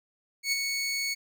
20% pulse tone with ADSR envelope, 2217 Hz, C#7, in tune, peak -18 dBFS, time 0.43-1.15 s, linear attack 92 ms, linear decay 22 ms, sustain -5 dB, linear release 22 ms, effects none

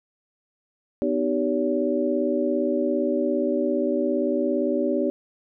sine tone cluster, 250.5 / 308 / 388.3 / 569 Hz, B3 / D#4 / G4 / C#5, +25 / -17 / -16 / +45 cents, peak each -26 dBFS, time 1.02-5.1 s, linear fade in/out 0 ms, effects none

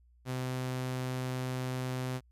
sawtooth tone, 128.1 Hz, C3, 36 cents flat, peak -29 dBFS, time 0.25-2.21 s, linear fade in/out 50 ms, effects added 60 Hz sine -60 dBFS peak until 2.31 s + resampled to 32000 Hz

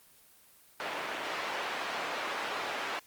pink band-pass noise, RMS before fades -36 dBFS, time 0.8-2.99 s, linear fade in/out 0 ms, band 600 to 2800 Hz, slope 12 dB/octave, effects white hiss -60 dBFS RMS until 3.06 s + Opus 24 kbps

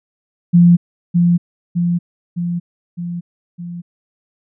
sine tone with echo, 173.4 Hz, F3, 12 cents flat, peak -5 dBFS, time 0.53-0.77 s, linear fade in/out 20 ms, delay 610 ms, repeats 5, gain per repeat -4 dB, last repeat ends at 3.82 s, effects none

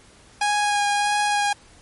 sawtooth tone with vibrato, 823 Hz, G#5, 16 cents flat, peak -15 dBFS, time 0.41-1.53 s, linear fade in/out 5 ms, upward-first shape sine, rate 1.6 Hz, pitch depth 13 cents each way, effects pink hiss -51 dBFS RMS until 1.81 s + MP3 48 kbps

